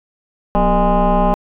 sine tone with frequency modulation, 395.5 Hz, G4, 15 cents sharp, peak -9 dBFS, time 0.55-1.34 s, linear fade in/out 0 ms, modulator 213 Hz, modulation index 2.8, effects tanh soft clip ceiling -8 dBFS

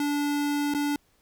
square tone with dropouts, 290 Hz, D4, 22 cents flat, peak -25 dBFS, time 0-0.96 s, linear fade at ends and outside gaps 2 ms, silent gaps 0.739-0.747 s, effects pink hiss -66 dBFS RMS until 1.21 s

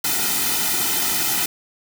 white noise with comb filter, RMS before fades -21 dBFS, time 0.04-1.46 s, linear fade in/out 5 ms, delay 1.8 ms, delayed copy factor -0.85, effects none

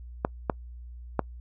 clicks, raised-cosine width 1 ms, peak -9 dBFS, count 3, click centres 0.249 / 0.498 / 1.193 s, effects noise-tail reverb RT60 0.1 s tail -26 dB re dry + added 60 Hz sine -40 dBFS peak until 1.4 s

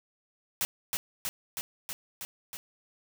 white noise with echo, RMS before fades -29 dBFS, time 0.61-0.65 s, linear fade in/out 0 ms, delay 320 ms, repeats 6, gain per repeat -2 dB, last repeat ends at 2.57 s, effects none

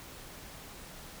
silence, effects pink hiss -48 dBFS RMS until 1.2 s

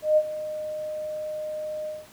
sine tone with ADSR envelope, 614 Hz, D#5, 23 cents flat, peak -14 dBFS, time 0.02-2.07 s, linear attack 150 ms, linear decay 53 ms, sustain -15 dB, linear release 190 ms, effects pink hiss -51 dBFS RMS until 2.12 s + high-pass 80 Hz 12 dB/octave

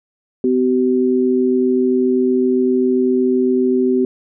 sine tone pair together, 253.6 / 381.3 Hz, B3 / G4, +46 / -48 cents, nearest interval perfect fifth, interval 706 cents, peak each -15 dBFS, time 0.44-4.05 s, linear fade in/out 2 ms, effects none

